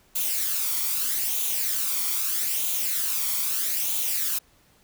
blue noise with flanger, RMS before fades -26 dBFS, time 0.15-4.39 s, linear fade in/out 10 ms, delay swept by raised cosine 0.29 to 0.91 ms, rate 0.79 Hz, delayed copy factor +0.55, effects pink hiss -60 dBFS RMS until 4.83 s

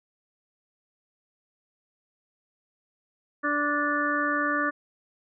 harmonic tone, 292.6 Hz, D4, 6 cents flat, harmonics 1 / 2 / 4 / 5 / 6, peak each -30 / -33 / -28 / -30 / -29 dBFS, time 3.43-4.71 s, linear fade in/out 20 ms, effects none

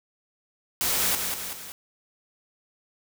white noise with echo, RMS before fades -25 dBFS, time 0.81-1.15 s, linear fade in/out 0 ms, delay 190 ms, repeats 3, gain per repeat -5 dB, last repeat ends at 1.72 s, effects none

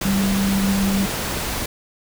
sine tone in noise, 196 Hz, G3, in tune, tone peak -17 dBFS, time 0.05-1.06 s, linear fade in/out 5 ms, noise pink, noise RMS -25 dBFS, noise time 0.01-1.66 s, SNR +5 dB, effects none

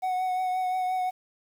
triangle tone with vibrato, 740 Hz, F#5, in tune, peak -23 dBFS, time 0.02-1.11 s, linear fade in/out 20 ms, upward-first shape triangle, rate 5.7 Hz, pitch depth 23 cents each way, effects 9-bit

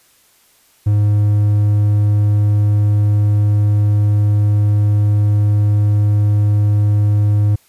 triangle tone, 103.83 Hz, G#2, in tune, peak -8 dBFS, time 0.86-7.56 s, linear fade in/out 10 ms, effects white hiss -53 dBFS RMS until 7.68 s + resampled to 32000 Hz

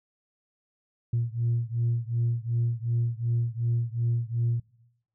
sine beating tone pair, 116.54 / 119.24 Hz, A#2 / A#2, 0 / +40 cents, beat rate 2.7 Hz, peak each -26 / -27 dBFS, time 1.13-4.6 s, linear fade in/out 5 ms, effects noise-tail reverb RT60 0.9 s tail -22 dB re dry + tanh soft clip ceiling -19 dBFS

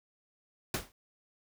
pink noise with exponential decay, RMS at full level -29 dBFS, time 0.74-0.92 s, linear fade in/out 2 ms, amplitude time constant 38 ms, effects none

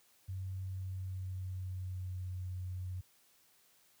sine tone with pitch glide, 94.3 to 91.56 Hz, F#2 to F#2, +33 to -18 cents, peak -37 dBFS, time 0.28-3.01 s, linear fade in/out 10 ms, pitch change -51 cents, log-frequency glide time 0.66-2.32 s, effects white hiss -68 dBFS RMS until 4 s + high-pass 60 Hz 12 dB/octave

